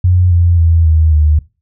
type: tone with pitch steps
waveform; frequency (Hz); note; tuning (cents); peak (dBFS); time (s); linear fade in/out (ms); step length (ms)
sine; 90.2 / 86.43 / 82.81 / 79.34 / 76.02; F#2 / F2 / E2 / D#2 / D#2; -44 / -17 / +8 / +34 / -40; -6; 0.04-1.39; 5; 270
effects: noise-tail reverb RT60 0.3 s tail -20 dB re dry